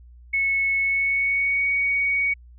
sine tone with pitch glide, 2200 to 2241 Hz, C#7 to C#7, -14 to +18 cents, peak -19 dBFS, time 0.33-2.34 s, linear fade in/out 10 ms, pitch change +32 cents, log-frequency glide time 0.8-1.67 s, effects added 60 Hz sine -44 dBFS peak until 2.58 s

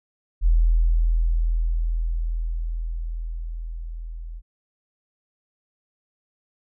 sine tone with level ramp, 41.2 Hz, E1, in tune, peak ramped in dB -13 to -32 dBFS, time 0.41-4.42 s, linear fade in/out 50 ms, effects none

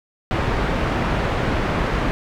pink low-pass noise, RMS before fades -21 dBFS, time 0.31-2.11 s, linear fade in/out 0 ms, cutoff 2000 Hz, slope 12 dB/octave, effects none

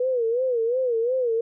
sine tone with vibrato, 484.8 Hz, B4, 32 cents flat, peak -20 dBFS, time 0-1.41 s, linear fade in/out 5 ms, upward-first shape sine, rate 2.8 Hz, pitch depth 130 cents each way, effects none

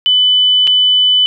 sine tone with dropouts, 3000 Hz, F#7, 23 cents sharp, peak -7 dBFS, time 0.06-1.26 s, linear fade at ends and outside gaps 0 ms, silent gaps 0.671-0.675 s, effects none

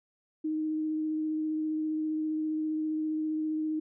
sine tone with vibrato, 311.1 Hz, D#4, in tune, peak -28 dBFS, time 0.44-3.8 s, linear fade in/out 10 ms, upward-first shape triangle, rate 15 Hz, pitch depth 14 cents each way, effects none

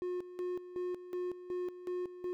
triangle tone with tremolo, 359.8 Hz, F#4, 48 cents flat, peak -32 dBFS, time 0.02-2.33 s, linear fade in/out 0 ms, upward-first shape square, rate 2.7 Hz, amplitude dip 75%, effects none

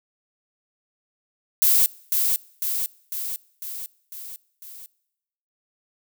violet noise with echo, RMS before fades -17 dBFS, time 1.62-1.86 s, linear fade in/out 0 ms, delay 500 ms, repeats 6, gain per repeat -4 dB, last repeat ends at 4.86 s, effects noise-tail reverb RT60 0.9 s tail -24 dB re dry

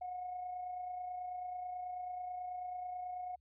sine tone with amplitude modulation, 726 Hz, F#5, 33 cents flat, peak -37 dBFS, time 0.01-3.36 s, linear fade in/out 10 ms, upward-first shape sine, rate 29.2 Hz, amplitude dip 40%, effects tanh soft clip ceiling -34 dBFS + added 70 Hz sine -70 dBFS peak until 3.4 s

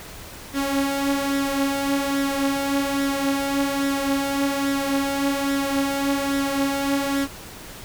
sawtooth tone with flanger, 277.2 Hz, C#4, in tune, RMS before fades -23 dBFS, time 0.53-7.28 s, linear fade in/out 50 ms, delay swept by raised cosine 0.54 to 5.04 ms, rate 1.2 Hz, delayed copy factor +0.55, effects pink hiss -39 dBFS RMS until 7.84 s

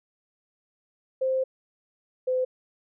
sine tone pair in turn, 523.3 / 511.1 Hz, C5 / C5, 0 / -41 cents, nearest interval unison, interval 41 cents, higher first, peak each -22 dBFS, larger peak neither, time 1.21-1.44 / 2.27-2.45 s, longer first, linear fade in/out 10 ms, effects none

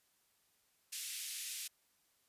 white band-pass noise, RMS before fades -44 dBFS, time 0.92-1.68 s, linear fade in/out 10 ms, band 2200 to 12000 Hz, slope 24 dB/octave, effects white hiss -75 dBFS RMS until 2.28 s + resampled to 32000 Hz

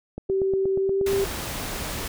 click train, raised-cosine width 2 ms, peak -19 dBFS, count 9, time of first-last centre 0.18-1.131 s, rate 8.41 Hz
sine tone with pitch glide, 385.5 to 393.4 Hz, G4 to G4, -29 to +6 cents, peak -20 dBFS, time 0.29-1.25 s, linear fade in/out 10 ms, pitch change +35 cents, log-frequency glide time 0.77-1.11 s
pink noise, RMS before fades -31 dBFS, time 1.06-2.08 s, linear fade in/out 5 ms
effects none

